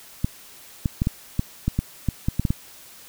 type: clicks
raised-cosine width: 5 ms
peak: -8 dBFS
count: 12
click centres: 0.245 / 0.858 / 1.019 / 1.071 / 1.394 / 1.68 / 1.79 / 2.087 / 2.285 / 2.396 / 2.452 / 2.505 s
effects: white hiss -46 dBFS RMS until 3.08 s